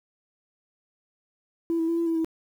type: tone with pitch steps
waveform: sine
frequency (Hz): 333.5 / 326.5 / 334.6 / 336.6 / 329.2 / 324.2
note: E4 / E4 / E4 / E4 / E4 / E4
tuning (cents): +20 / -17 / +26 / +36 / -2 / -29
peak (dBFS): -21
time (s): 1.7-2.246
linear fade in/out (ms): 0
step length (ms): 91
effects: tanh soft clip ceiling -19 dBFS + 9-bit